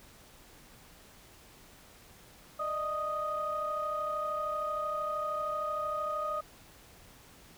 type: tone cluster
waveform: sine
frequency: 601 / 634 / 1244 Hz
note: D5 / D#5 / D#6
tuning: +40 / +32 / -1 cents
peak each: -36 / -40 / -32 dBFS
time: 2.59-6.41 s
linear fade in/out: 10 ms
effects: tanh soft clip ceiling -24 dBFS + pink hiss -56 dBFS RMS until 7.57 s